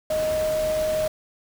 sine tone in noise, 622.3 Hz, D#5, in tune, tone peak -21 dBFS, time 0.1-1.08 s, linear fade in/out 5 ms, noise pink, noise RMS -34 dBFS, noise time 0.1-1.08 s, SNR +10 dB, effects none

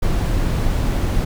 brown noise, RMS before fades -18 dBFS, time 0.02-1.25 s, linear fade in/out 10 ms, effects none

